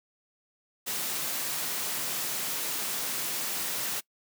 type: high-pass noise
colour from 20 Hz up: white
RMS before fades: -32 dBFS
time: 0.86-4.01 s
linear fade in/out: 20 ms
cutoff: 120 Hz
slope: 96 dB/octave
effects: noise-tail reverb RT60 0.1 s tail -23 dB re dry